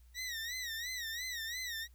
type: tone with vibrato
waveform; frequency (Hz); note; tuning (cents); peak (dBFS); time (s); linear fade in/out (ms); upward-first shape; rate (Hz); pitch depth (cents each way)
20% pulse; 1907; A#6; +39; -33; 0.14-1.88; 50; sine; 2.9; 120
effects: added 60 Hz sine -57 dBFS peak until 1.94 s + white hiss -73 dBFS RMS until 1.94 s